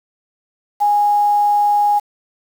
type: tone with quantisation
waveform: sine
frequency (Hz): 825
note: G#5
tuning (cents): -12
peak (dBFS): -11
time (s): 0.8-2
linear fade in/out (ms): 20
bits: 6
effects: none